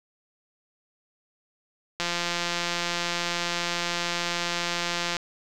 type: click train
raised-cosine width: 0.2 ms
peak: -10 dBFS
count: 549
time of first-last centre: 2-5.168 s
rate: 173 Hz
effects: none